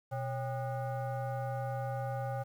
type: tone with frequency modulation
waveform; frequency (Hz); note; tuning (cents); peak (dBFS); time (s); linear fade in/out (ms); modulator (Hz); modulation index
sine; 123.6; B2; +2; -33; 0.11-2.44; 20; 672; 1.1
effects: 10-bit